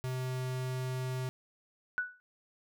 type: tone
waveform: square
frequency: 128.6 Hz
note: C3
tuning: 30 cents flat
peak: -34 dBFS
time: 0.04-1.29 s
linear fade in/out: 0 ms
type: tone with exponential decay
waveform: sine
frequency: 1480 Hz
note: F#6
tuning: in tune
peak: -26 dBFS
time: 1.98-2.2 s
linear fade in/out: 0 ms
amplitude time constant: 47 ms
effects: none